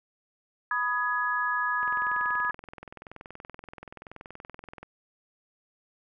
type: chord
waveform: sine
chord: G# minor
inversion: first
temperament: equal with one note detuned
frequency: 987.8 / 1244.5 / 1678.6 Hz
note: B5 / D#6 / G#6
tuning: 0 / 0 / +18 cents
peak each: -31 / -30 / -28 dBFS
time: 0.71-2.51 s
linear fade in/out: 2 ms
type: click train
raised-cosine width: 0.5 ms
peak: -27 dBFS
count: 64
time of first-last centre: 1.83-4.83 s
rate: 21 Hz
effects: none